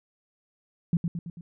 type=tone with echo; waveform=sine; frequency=169.9 Hz; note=F3; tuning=47 cents flat; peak=-19 dBFS; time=0.93-0.97 s; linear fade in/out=2 ms; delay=110 ms; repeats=4; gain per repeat=-5 dB; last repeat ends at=1.41 s; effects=none